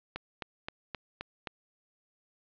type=click train; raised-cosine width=0.3 ms; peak=-20 dBFS; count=6; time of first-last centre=0.16-1.472 s; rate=3.81 Hz; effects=resampled to 11025 Hz + 9-bit